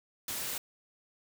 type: noise with amplitude modulation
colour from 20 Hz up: white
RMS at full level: -34 dBFS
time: 0.28-0.58 s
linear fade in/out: 2 ms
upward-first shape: sine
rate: 289 Hz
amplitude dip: 55%
effects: none